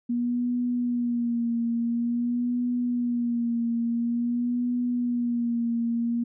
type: tone with vibrato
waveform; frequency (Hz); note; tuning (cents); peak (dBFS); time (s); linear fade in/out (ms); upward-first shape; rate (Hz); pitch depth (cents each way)
sine; 238.8; A#3; +42; -23; 0.09-6.24; 10; sine; 0.48; 42
effects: none